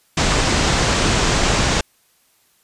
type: low-pass noise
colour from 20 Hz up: pink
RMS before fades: -17 dBFS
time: 0.17-1.81 s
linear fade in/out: 5 ms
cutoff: 8000 Hz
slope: 48 dB/octave
effects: white hiss -59 dBFS RMS until 2.63 s + resampled to 32000 Hz

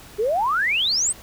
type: exponential sweep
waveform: sine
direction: up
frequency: 396.6 to 8870 Hz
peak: -18 dBFS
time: 0.18-1.13 s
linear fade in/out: 20 ms
effects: pink hiss -44 dBFS RMS until 1.22 s

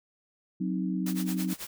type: chord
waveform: sine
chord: C diminished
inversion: second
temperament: equal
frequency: 185 / 261.6 / 311.1 Hz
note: Gb3 / C4 / Eb4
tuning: 0 / 0 / 0 cents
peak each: -29 / -34 / -34 dBFS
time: 0.6-1.54 s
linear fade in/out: 10 ms
type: noise with tremolo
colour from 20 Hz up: white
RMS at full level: -37 dBFS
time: 1.06-1.67 s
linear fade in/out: 5 ms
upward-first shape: sine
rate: 9.2 Hz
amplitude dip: 90%
effects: none

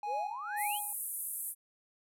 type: tone with tremolo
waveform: triangle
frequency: 830.6 Hz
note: G#5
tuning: in tune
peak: -30 dBFS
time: 0.03-0.93 s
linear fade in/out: 2 ms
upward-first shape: sine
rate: 2 Hz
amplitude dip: 85%
type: exponential sweep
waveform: sine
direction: up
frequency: 440 to 3373 Hz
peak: -38 dBFS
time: 0.06-0.8 s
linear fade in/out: 50 ms
type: band-pass noise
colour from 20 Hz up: white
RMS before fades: -39 dBFS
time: 0.56-1.55 s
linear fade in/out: 50 ms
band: 9100 to 13000 Hz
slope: 48 dB/octave
effects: none

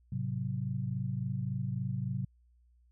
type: chord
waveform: sine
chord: F# diminished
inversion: first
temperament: equal with one note detuned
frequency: 107.24 / 130.81 / 185 Hz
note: A2 / C3 / F#3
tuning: -44 / 0 / 0 cents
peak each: -37 / -34 / -38 dBFS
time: 0.12-2.25 s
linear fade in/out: 5 ms
effects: added 60 Hz sine -62 dBFS peak until 2.91 s

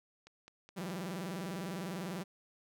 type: click train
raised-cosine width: 0.2 ms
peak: -37 dBFS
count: 5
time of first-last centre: 0.27-1.11 s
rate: 4.76 Hz
type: tone with vibrato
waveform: sawtooth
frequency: 180 Hz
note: F#3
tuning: 47 cents flat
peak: -34 dBFS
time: 0.76-2.24 s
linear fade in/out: 20 ms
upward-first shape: square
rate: 20 Hz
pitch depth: 150 cents each way
effects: none

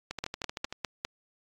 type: two click trains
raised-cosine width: 0.2 ms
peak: -18 / -13 dBFS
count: 9 / 5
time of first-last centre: 0.11-0.725 / 0.24-1.05 s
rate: 13 / 4.94 Hz
effects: AAC 48 kbps

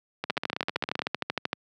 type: two click trains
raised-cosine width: 0.3 ms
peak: -10 / -13 dBFS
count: 17 / 13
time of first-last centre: 0.3-1.531 / 0.24-1.019 s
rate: 13 / 15.4 Hz
effects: high-pass 150 Hz 12 dB/octave

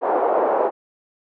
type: band-pass noise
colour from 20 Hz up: white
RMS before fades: -19 dBFS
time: 0.01-0.71 s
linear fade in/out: 50 ms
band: 390 to 840 Hz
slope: 24 dB/octave
effects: none

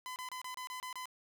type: tone bursts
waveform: sawtooth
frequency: 1013 Hz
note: B5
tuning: 44 cents sharp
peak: -37 dBFS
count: 8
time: 0.06-1.056 s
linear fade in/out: 0 ms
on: 100 ms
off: 28 ms
effects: none

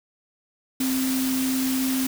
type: tone in noise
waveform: sine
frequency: 261.6 Hz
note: C4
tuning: in tune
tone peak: -22 dBFS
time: 0.8-2.07 s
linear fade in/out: 5 ms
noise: white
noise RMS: -30 dBFS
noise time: 0.8-2.07 s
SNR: +5 dB
effects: none

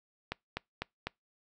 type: click train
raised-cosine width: 0.3 ms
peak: -18 dBFS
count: 4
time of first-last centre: 0.32-1.07 s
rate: 4 Hz
effects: noise-tail reverb RT60 0.2 s tail -26 dB re dry

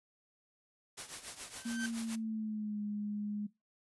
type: noise with tremolo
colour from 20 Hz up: white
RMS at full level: -42 dBFS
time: 0.97-2.16 s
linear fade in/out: 10 ms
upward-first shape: triangle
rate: 7.1 Hz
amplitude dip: 80%
type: tone with exponential growth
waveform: 40% pulse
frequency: 1551 Hz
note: G6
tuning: 19 cents flat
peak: -34 dBFS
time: 1.41-1.86 s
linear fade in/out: 2 ms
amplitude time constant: 97 ms
type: tone with pitch glide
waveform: sine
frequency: 233.1 to 207.7 Hz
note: A#3 to G#3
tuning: 0 to 0 cents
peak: -35 dBFS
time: 1.65-3.47 s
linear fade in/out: 10 ms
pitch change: -200 cents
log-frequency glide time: 1.81-2.81 s
effects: noise-tail reverb RT60 0.2 s tail -19 dB re dry + resampled to 24000 Hz

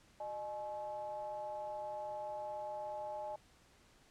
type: ring-modulated tone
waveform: triangle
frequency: 118.7 Hz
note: A#2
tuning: 32 cents sharp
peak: -35 dBFS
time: 0.2-3.36 s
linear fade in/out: 5 ms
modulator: 729 Hz
effects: pink hiss -66 dBFS RMS until 4.1 s + low-pass 9000 Hz 12 dB/octave

